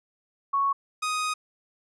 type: tone pair in turn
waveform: sine / sawtooth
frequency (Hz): 1108.7 / 1247.9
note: C#6 / D#6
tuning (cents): 0 / +5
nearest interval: major second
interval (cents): 205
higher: second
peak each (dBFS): -21 / -22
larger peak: first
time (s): 0.53-0.73 / 1.02-1.34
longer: second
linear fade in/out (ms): 10
effects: resampled to 24000 Hz